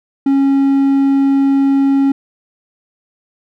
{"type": "tone", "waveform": "triangle", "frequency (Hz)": 274.5, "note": "C#4", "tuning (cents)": -17, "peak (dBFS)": -7, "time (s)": [0.26, 2.12], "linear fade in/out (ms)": 5, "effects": []}